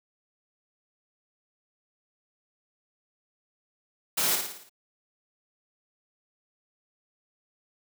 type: noise with echo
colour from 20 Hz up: white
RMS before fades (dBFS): -26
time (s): 4.17-4.36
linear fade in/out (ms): 10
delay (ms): 56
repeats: 6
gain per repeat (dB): -5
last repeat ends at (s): 4.696
effects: high-pass 150 Hz 12 dB/octave